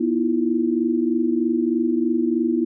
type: tone cluster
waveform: sine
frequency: 242.4 / 318 / 341.2 Hz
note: B3 / D#4 / F4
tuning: -32 / +38 / -40 cents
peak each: -22 dBFS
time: 0-2.65 s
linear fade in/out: 10 ms
effects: none